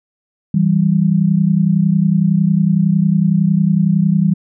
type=tone pair together; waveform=sine; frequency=163.47 / 194.4 Hz; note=E3 / G3; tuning=-14 / -14 cents; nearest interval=minor third; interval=300 cents; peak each=-13 dBFS; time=0.54-4.34 s; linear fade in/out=5 ms; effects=none